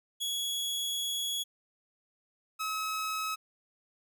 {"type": "tone pair in turn", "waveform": "sawtooth", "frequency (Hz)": [3353, 1283.1], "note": ["G#7", "E6"], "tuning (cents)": [16, -47], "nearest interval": "octave + perfect fourth", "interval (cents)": 1663, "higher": "first", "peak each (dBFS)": -28, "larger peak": "neither", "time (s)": [[0.2, 1.44], [2.59, 3.36]], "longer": "first", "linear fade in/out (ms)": 20, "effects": []}